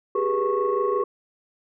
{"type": "tone cluster", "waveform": "sine", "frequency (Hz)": [389, 414.7, 488.7, 1100], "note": ["G4", "G#4", "B4", "C#6"], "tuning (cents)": [-13, -3, -18, -14], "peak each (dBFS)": [-25, -24, -26, -26], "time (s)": [0.15, 1.04], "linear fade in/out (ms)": 5, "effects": ["tanh soft clip ceiling -12 dBFS"]}